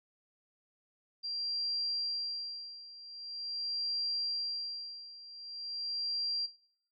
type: tone with tremolo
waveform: sine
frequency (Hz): 4744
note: D8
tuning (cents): +17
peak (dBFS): -31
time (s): 1.23-6.47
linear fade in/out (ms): 20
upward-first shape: sine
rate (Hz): 0.44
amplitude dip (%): 85
effects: noise-tail reverb RT60 0.6 s tail -20 dB re dry